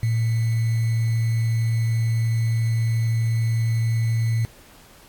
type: tone with sample-and-hold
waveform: sine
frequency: 113.9 Hz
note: A#2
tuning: 40 cents flat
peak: -18 dBFS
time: 0.03-4.45 s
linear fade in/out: 0 ms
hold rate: 2100 Hz
effects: pink hiss -50 dBFS RMS until 5.08 s + AAC 64 kbps